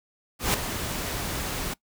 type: noise with ADSR envelope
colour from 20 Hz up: pink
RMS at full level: -21 dBFS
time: 0.39-1.74 s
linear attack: 150 ms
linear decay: 6 ms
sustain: -10 dB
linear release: 9 ms
effects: noise-tail reverb RT60 0.1 s tail -21 dB re dry